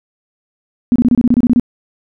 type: tone bursts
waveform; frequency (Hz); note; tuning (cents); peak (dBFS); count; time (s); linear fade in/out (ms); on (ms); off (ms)
sine; 242.8; B3; -29; -6; 11; 0.92-1.597; 0; 37; 27
effects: none